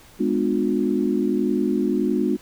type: chord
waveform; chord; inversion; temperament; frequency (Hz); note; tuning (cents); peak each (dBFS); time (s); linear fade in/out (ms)
sine; G# diminished seventh; none; just; 207.7 / 249.2 / 299 / 358.8; G#3 / B3 / D4 / F4; 0 / +16 / +31 / +47; -24; 0.19-2.37; 20
effects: pink hiss -49 dBFS RMS until 2.41 s